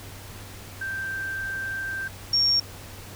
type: tone pair in turn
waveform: sine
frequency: 1568 / 5535 Hz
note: G6 / F8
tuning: 0 / -16 cents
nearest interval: octave + minor seventh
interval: 2184 cents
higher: second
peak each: -28 / -18 dBFS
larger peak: second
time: 0.81-2.08 / 2.33-2.6 s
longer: first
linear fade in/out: 5 ms
effects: added 97 Hz sine -43 dBFS peak until 3.15 s + pink hiss -43 dBFS RMS until 3.15 s